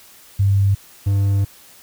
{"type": "tone pair in turn", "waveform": ["sine", "triangle"], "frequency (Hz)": [98.9, 99.31], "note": ["G2", "G2"], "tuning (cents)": [16, 23], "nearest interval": "unison", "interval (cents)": 7, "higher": "second", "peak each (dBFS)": -12, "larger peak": "neither", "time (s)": [[0.39, 0.75], [1.06, 1.45]], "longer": "second", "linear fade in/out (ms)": 10, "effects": ["white hiss -46 dBFS RMS until 1.82 s"]}